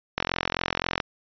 click train, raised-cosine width 0.3 ms, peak -7 dBFS, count 37, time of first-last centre 0.18-1.002 s, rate 43.8 Hz, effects resampled to 11025 Hz

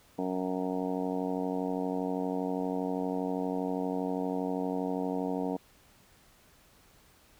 harmonic tone, 92.5 Hz, F#2, in tune, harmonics 2 / 3 / 4 / 5 / 6 / 7 / 8 / 9 / 10, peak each -37 / -33 / -43 / -36 / -45 / -40 / -41 / -46 / -44 dBFS, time 0.18-5.57 s, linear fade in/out 10 ms, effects pink hiss -61 dBFS RMS until 7.39 s

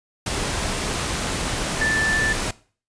sine tone in noise, 1760 Hz, A6, in tune, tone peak -19 dBFS, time 1.81-2.33 s, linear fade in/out 5 ms, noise pink, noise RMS -25 dBFS, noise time 0.26-2.51 s, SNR +3 dB, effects noise-tail reverb RT60 0.4 s tail -19 dB re dry + resampled to 22050 Hz

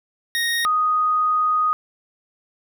25% pulse / sine tone pair in turn, 1864.7 / 1244.5 Hz, A#6 / D#6, 0 / 0 cents, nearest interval perfect fifth, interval 700 cents, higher first, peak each -16 dBFS, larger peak neither, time 0.35-0.65 / 0.65-1.73 s, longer second, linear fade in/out 0 ms, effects none

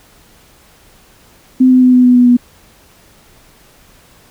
sine tone with pitch steps, 257 / 254.8 / 252.6 / 250.4 / 248.2 / 246.1 / 244 Hz, C4 / C4 / B3 / B3 / B3 / B3 / B3, -31 / -46 / +39 / +24 / +9 / -6 / -21 cents, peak -4 dBFS, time 1.6-2.37 s, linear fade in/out 10 ms, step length 110 ms, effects pink hiss -46 dBFS RMS until 4.3 s

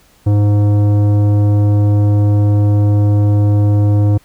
sine tone with tanh clipping, 103.2 Hz, G#2, 10 cents flat, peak -10 dBFS, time 0.26-4.18 s, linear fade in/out 10 ms, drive 13 dB, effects pink hiss -50 dBFS RMS until 4.24 s

